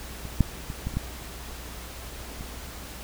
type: clicks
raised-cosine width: 5 ms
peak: -24 / -6 / -21 / -17 / -26 / -14 / -23 dBFS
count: 7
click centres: 0.253 / 0.407 / 0.702 / 0.87 / 0.939 / 0.97 / 2.409 s
effects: added 60 Hz sine -41 dBFS peak until 3.03 s + pink hiss -41 dBFS RMS until 3.03 s